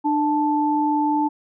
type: tone pair together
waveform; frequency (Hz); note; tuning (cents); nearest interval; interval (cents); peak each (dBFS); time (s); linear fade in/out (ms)
sine; 299.6 / 877.3; D4 / A5; +35 / -5; octave + perfect fifth; 1860; -20; 0.04-1.29; 20
effects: none